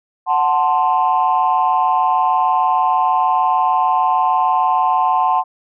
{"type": "chord", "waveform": "sine", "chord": "F# diminished", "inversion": "none", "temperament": "equal", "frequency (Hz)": [740, 880, 1046.5], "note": ["F#5", "A5", "C6"], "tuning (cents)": [0, 0, 0], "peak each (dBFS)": -16, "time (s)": [0.26, 5.44], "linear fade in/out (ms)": 50, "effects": ["tanh soft clip ceiling -5 dBFS"]}